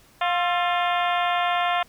harmonic tone with a mistuned harmonic, 352.8 Hz, F4, 18 cents sharp, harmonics 2 / 3 / 4 / 5 / 6 / 7 / 8 / 9 / 10, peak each -23 / -27 / -29 / -31 / -33 / -34 / -35 / -36 / -37 dBFS, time 0.21-1.83 s, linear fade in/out 5 ms, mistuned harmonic 4, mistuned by -62 cents, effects pink hiss -55 dBFS RMS until 1.88 s

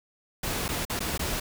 pink noise with dropouts, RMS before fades -30 dBFS, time 0.43-1.4 s, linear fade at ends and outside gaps 5 ms, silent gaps 0.682-0.688 / 0.852-0.897 / 0.993-1.004 / 1.178-1.193 s, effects none

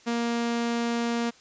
sawtooth tone, 234.8 Hz, A#3, 13 cents sharp, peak -21 dBFS, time 0.06-1.31 s, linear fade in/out 20 ms, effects white hiss -55 dBFS RMS until 1.4 s + resampled to 16000 Hz

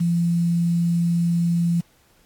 sine tone with quantisation, 170.7 Hz, F3, 39 cents flat, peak -17 dBFS, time 0-1.81 s, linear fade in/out 10 ms, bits 7, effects pink hiss -59 dBFS RMS until 2.25 s + AAC 64 kbps

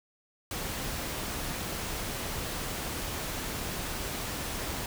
pink noise, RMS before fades -35 dBFS, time 0.51-4.86 s, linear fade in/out 2 ms, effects none

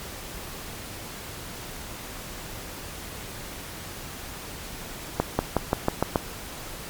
accelerating click train, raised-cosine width 1 ms, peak -6 dBFS, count 7, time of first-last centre 5.2-6.158 s, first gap 190 ms, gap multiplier 0.93, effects pink hiss -38 dBFS RMS until 6.89 s + MP3 96 kbps

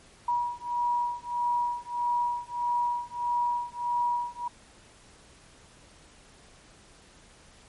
sine beating tone pair, 962 / 963.6 Hz, B5 / B5, -46 / -43 cents, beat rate 1.6 Hz, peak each -29 dBFS, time 0.28-4.48 s, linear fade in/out 5 ms, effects pink hiss -55 dBFS RMS until 7.68 s + MP3 48 kbps

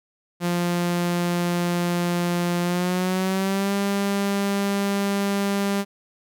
sawtooth tone with pitch glide, 174.61 to 199.42 Hz, F3 to G3, 0 to +30 cents, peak -17 dBFS, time 0.4-5.85 s, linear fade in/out 50 ms, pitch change +230 cents, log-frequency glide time 2.62-3.73 s, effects none

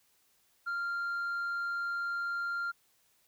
sine tone, 1392 Hz, F6, 6 cents flat, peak -29 dBFS, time 0.66-2.72 s, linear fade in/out 20 ms, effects tanh soft clip ceiling -31 dBFS + white hiss -70 dBFS RMS until 3.27 s

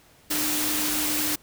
sine tone in noise, 302.8 Hz, D#4, 47 cents flat, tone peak -31 dBFS, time 0.3-1.36 s, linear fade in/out 10 ms, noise white, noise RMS -26 dBFS, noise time 0.3-1.36 s, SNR -8 dB, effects pink hiss -56 dBFS RMS until 1.42 s

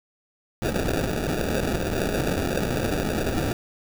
white noise with sample-and-hold, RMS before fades -25 dBFS, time 0.62-3.53 s, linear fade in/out 0 ms, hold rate 1050 Hz, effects none

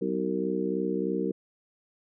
harmonic tone with a mistuned harmonic, 63.2 Hz, B1, 41 cents sharp, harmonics 3 / 4 / 5 / 6 / 7, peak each -32 / -35 / -32 / -32 / -32 dBFS, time 0.01-1.32 s, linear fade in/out 10 ms, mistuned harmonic 7, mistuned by +62 cents, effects none

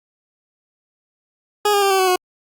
20% pulse tone with pitch steps, 415.3 / 404.6 / 394.3 / 384.1 / 374.3 / 364.7 Hz, G#4 / G#4 / G4 / G4 / F#4 / F#4, 0 / -45 / +10 / -35 / +20 / -25 cents, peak -9 dBFS, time 1.65-2.16 s, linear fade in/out 5 ms, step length 85 ms, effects Opus 48 kbps

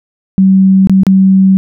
sine tone with dropouts, 191.1 Hz, G3, 44 cents flat, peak -3 dBFS, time 0.38-1.57 s, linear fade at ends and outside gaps 0 ms, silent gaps 0.872-0.896 / 1.034-1.067 s, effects none

